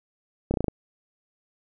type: slowing click train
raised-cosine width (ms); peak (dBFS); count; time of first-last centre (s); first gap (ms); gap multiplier
2; -11; 6; 0.51-0.683; 30; 1.07
effects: none